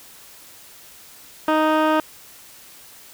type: tone with low-pass filter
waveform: 15% pulse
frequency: 311.1 Hz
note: D#4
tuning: in tune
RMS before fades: -18 dBFS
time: 1.48-2 s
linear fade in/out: 2 ms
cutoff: 2000 Hz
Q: 1.2
effects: white hiss -45 dBFS RMS until 3.13 s